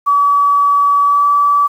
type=tone with pitch glide; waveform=sine; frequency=1142 to 1151.9 Hz; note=D6 to D6; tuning=-49 to -34 cents; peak=-8 dBFS; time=0.06-1.68 s; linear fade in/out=20 ms; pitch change=+15 cents; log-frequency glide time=1.02-1.26 s; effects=7-bit